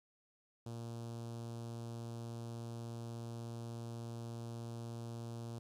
sawtooth tone with notch filter, 116.54 Hz, A#2, in tune, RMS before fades -45 dBFS, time 0.66-5.59 s, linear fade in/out 5 ms, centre 2000 Hz, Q 0.61, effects low-pass 10000 Hz 12 dB/octave + 13-bit

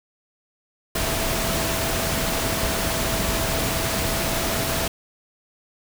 sine tone in noise, 659.3 Hz, E5, in tune, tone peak -31 dBFS, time 0.95-4.88 s, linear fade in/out 5 ms, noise pink, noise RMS -24 dBFS, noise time 0.95-4.88 s, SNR -10 dB, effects none

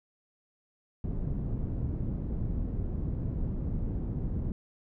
pink low-pass noise, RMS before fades -32 dBFS, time 1.04-4.52 s, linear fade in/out 2 ms, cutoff 220 Hz, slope 12 dB/octave, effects none

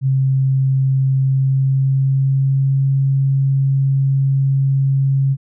sine tone with pitch glide, 133.7 to 136.12 Hz, C3 to C#3, +38 to -31 cents, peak -12 dBFS, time 0.01-5.37 s, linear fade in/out 50 ms, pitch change +31 cents, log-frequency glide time 1.18-2.89 s, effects none

